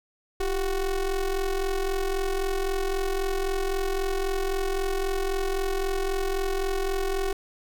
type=ring-modulated tone; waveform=square; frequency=184.1 Hz; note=F#3; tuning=8 cents flat; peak=-22 dBFS; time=0.4-7.33 s; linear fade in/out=5 ms; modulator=206 Hz; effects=none